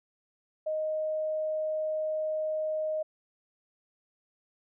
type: tone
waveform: sine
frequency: 622.3 Hz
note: D#5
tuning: in tune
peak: -28 dBFS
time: 0.66-3.03 s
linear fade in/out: 10 ms
effects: none